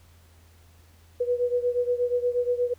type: beating tone pair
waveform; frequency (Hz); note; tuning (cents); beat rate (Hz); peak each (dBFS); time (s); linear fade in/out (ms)
sine; 486.7 / 495.1; B4 / B4; -25 / +4; 8.4; -24 / -27; 1.2-2.74; 10
effects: added 83 Hz sine -53 dBFS peak until 2.78 s + pink hiss -60 dBFS RMS until 2.78 s